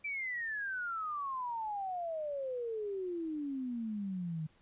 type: exponential sweep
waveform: sine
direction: down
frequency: 2349 to 152.8 Hz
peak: -35 dBFS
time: 0.04-4.47 s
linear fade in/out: 10 ms
effects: pink hiss -68 dBFS RMS until 4.61 s + resampled to 8000 Hz